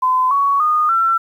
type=tone with pitch steps; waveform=sine; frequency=1021 / 1119.9 / 1228.3 / 1347.2 Hz; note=C6 / C#6 / D#6 / E6; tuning=-43 / +17 / -23 / +37 cents; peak=-12 dBFS; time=0.02-1.18 s; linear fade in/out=10 ms; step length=290 ms; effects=8-bit